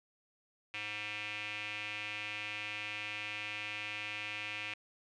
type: tone with band-pass filter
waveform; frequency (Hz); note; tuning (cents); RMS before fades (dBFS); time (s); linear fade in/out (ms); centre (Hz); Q
square; 105; G#2; +19; -41; 0.74-4.74; 0; 2500; 5.2
effects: resampled to 22050 Hz